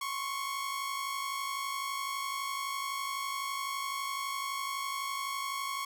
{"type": "tone pair together", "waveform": "sawtooth", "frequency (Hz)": [1056.8, 1108.7], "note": ["C6", "C#6"], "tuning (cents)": [17, 0], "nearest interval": "minor second", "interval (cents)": 83, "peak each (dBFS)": [-36, -31], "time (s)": [0.01, 5.85], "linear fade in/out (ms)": 5, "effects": []}